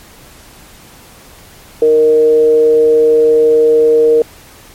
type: tone with frequency modulation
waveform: sine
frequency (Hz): 465.1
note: A#4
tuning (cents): -4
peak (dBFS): -5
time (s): 1.82-4.22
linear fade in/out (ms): 2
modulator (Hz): 156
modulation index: 0.28
effects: pink hiss -39 dBFS RMS until 4.74 s + MP3 64 kbps